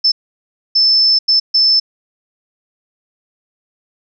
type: tone bursts at uneven times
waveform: sine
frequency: 5274 Hz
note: E8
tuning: in tune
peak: -8 dBFS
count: 4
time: 0.04-0.12 / 0.75-1.19 / 1.28-1.4 / 1.54-1.8 s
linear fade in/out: 10 ms
effects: none